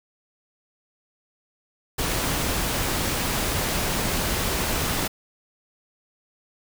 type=noise; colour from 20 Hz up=pink; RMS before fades=-25 dBFS; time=1.98-5.08 s; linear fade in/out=10 ms; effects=none